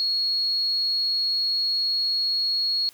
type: tone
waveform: sine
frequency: 4319 Hz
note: C#8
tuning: 46 cents flat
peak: -21 dBFS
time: 0-2.89 s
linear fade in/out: 0 ms
effects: white hiss -53 dBFS RMS until 2.93 s